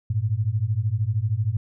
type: beating tone pair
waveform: sine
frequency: 100.8 / 113.8 Hz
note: G2 / A#2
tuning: +49 / -41 cents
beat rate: 13 Hz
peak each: -24 / -23 dBFS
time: 0.1-1.57 s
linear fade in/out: 5 ms
effects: none